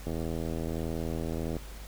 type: click train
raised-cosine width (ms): 2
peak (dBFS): -21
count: 123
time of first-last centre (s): 0.07-1.567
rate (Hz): 81.5
effects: added 50 Hz sine -42 dBFS peak until 1.87 s + pink hiss -49 dBFS RMS until 1.87 s